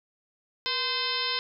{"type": "harmonic tone with a mistuned harmonic", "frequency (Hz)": 516, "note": "C5", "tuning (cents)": -24, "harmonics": [1, 2, 3, 4, 5, 6, 7, 8, 9, 10], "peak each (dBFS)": [-40, -35, -38, -36, -37, -34, -34, -34, -40, -34], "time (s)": [0.66, 1.39], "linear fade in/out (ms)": 0, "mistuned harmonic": 1, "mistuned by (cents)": -120, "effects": []}